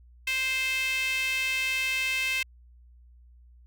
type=tone with high-pass filter; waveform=sawtooth; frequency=523.3 Hz; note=C5; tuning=in tune; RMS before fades=-28 dBFS; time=0.27-2.43 s; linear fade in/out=5 ms; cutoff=2400 Hz; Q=8.1; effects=added 60 Hz sine -51 dBFS peak until 3.66 s